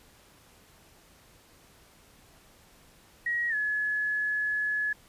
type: tone with pitch glide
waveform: sine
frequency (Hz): 1900 to 1702.5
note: A#6 to G#6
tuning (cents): +33 to +42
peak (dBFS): -26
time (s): 3.26-4.93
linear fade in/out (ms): 5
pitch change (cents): -191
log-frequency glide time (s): 3.49-3.55
effects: pink hiss -58 dBFS RMS until 5.08 s + resampled to 32000 Hz